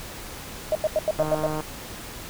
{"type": "tone bursts", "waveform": "sine", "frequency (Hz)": 622.3, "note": "D#5", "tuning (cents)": 0, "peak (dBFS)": -18, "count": 7, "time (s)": [0.72, 1.466], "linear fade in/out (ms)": 2, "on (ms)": 32, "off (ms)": 87}
{"type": "click train", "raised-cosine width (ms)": 1, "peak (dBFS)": -16, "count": 65, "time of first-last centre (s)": [1.19, 1.606], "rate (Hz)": 154}
{"effects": ["pink hiss -38 dBFS RMS until 2.29 s"]}